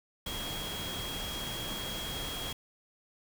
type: tone in noise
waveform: sine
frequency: 3278 Hz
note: G#7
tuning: 23 cents flat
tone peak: -39 dBFS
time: 0.26-2.53 s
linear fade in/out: 5 ms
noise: pink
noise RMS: -39 dBFS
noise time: 0.26-2.53 s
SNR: -3 dB
effects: none